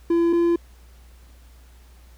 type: tone pair in turn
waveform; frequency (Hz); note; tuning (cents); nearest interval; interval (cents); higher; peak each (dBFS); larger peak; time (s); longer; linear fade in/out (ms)
triangle; 338.5 / 341.4; E4 / F4; +46 / -39; unison; 15; second; -14; neither; 0.1-0.33 / 0.33-0.56; neither; 5
effects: added 60 Hz sine -46 dBFS peak until 2.17 s + pink hiss -57 dBFS RMS until 2.17 s